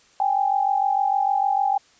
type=tone pair together; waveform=sine; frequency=784 / 830.6 Hz; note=G5 / G#5; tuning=0 / 0 cents; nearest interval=minor second; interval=100 cents; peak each=-20 / -22 dBFS; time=0.2-1.78 s; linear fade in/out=2 ms; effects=white hiss -56 dBFS RMS until 1.99 s + resampled to 16000 Hz